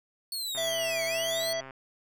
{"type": "linear two-way sweep", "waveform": "sawtooth", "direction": "down then up", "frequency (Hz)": [4435, 2137, 4435], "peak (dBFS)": -29, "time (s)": [0.32, 1.53], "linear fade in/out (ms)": 2, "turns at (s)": 1.05}
{"type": "click train", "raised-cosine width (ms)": 0.5, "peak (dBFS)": -29, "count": 155, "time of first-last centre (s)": [0.55, 1.708], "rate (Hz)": 133}
{"type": "harmonic tone", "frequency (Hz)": 659.3, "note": "E5", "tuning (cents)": 0, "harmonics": [1, 3, 5, 7, 9], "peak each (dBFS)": [-30, -38, -40, -43, -42], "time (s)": [0.57, 1.61], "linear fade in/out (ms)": 10}
{"effects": []}